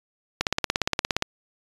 click train, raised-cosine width 0.2 ms, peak -4 dBFS, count 15, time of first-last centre 0.41-1.224 s, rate 17.2 Hz, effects resampled to 24000 Hz

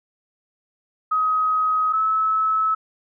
sine tone pair in turn, 1264 / 1298 Hz, D#6 / E6, +27 / -27 cents, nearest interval unison, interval 46 cents, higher second, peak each -17 dBFS, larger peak neither, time 1.11-1.93 / 1.93-2.75 s, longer neither, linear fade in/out 10 ms, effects none

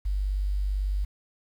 sine tone with quantisation, 49 Hz, G1, in tune, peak -24 dBFS, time 0.05-1.05 s, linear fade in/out 10 ms, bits 9, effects none

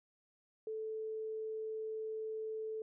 sine tone, 438.1 Hz, A4, 7 cents flat, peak -38 dBFS, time 0.67-2.82 s, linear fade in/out 2 ms, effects none

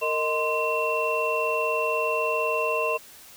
sine tone cluster, 460.5 / 622 / 1039 / 2714 Hz, A#4 / D#5 / C6 / E7, -21 / -1 / -12 / +50 cents, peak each -28 dBFS, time 0.01-2.98 s, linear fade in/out 20 ms, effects white hiss -48 dBFS RMS until 3.36 s

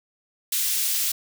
white high-pass noise, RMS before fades -24 dBFS, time 0.52-1.12 s, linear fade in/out 5 ms, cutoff 3000 Hz, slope 12 dB/octave, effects none

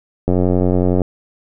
click train, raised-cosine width 2 ms, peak -3 dBFS, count 68, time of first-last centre 0.28-1.018 s, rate 90.8 Hz, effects none

